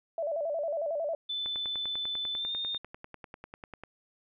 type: tone with vibrato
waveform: sine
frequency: 622.3 Hz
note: D#5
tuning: in tune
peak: -29 dBFS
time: 0.18-1.15 s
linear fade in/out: 2 ms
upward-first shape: square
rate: 11 Hz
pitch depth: 110 cents each way
type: tone with pitch glide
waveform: sine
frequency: 3514 to 3648 Hz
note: A7 to A#7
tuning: -3 to -38 cents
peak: -31 dBFS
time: 1.29-2.78 s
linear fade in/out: 10 ms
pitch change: +65 cents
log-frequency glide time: 2.34-2.54 s
type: click train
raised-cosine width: 0.5 ms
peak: -28 dBFS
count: 25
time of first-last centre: 1.46-3.836 s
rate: 10.1 Hz
effects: none